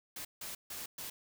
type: noise bursts at uneven times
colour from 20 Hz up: white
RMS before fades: -43 dBFS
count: 4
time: 0.16-0.25 / 0.41-0.55 / 0.7-0.86 / 0.98-1.1 s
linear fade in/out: 5 ms
effects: none